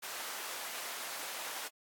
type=high-pass noise; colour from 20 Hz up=pink; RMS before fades=-42 dBFS; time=0.02-1.69 s; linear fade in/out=20 ms; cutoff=730 Hz; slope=12 dB/octave; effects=AAC 64 kbps